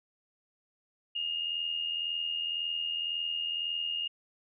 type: tone with amplitude modulation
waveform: sine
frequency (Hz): 2840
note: F7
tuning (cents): +28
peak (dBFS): -28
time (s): 1.15-4.08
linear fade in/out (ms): 10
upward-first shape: sine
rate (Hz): 81.9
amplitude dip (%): 55
effects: none